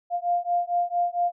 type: beating tone pair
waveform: sine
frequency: 698.5 / 702.9 Hz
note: F5 / F5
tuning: 0 / +11 cents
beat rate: 4.4 Hz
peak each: -25 dBFS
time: 0.1-1.32 s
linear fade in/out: 50 ms
effects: none